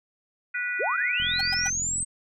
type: harmonic tone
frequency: 490 Hz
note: B4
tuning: 14 cents flat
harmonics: 3 / 4 / 5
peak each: -29 / -31 / -33 dBFS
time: 0.54-1.7 s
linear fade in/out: 10 ms
type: linear sweep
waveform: sine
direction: up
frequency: 316.8 to 8370 Hz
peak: -25 dBFS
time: 0.79-2.05 s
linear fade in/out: 20 ms
type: click train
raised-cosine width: 5 ms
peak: -29 dBFS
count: 37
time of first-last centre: 1.2-2.028 s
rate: 43.5 Hz
type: tone bursts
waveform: 35% pulse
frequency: 784 Hz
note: G5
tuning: in tune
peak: -29 dBFS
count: 3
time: 1.39-1.676 s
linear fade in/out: 5 ms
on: 22 ms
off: 110 ms
effects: none